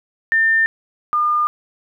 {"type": "tone pair in turn", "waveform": "sine", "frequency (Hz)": [1800, 1209.7], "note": ["A6", "D#6"], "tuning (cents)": [39, -49], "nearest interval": "perfect fifth", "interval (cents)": 688, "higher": "first", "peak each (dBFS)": [-12, -14], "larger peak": "first", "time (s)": [[0.32, 0.66], [1.13, 1.47]], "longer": "neither", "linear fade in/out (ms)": 0, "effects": ["9-bit"]}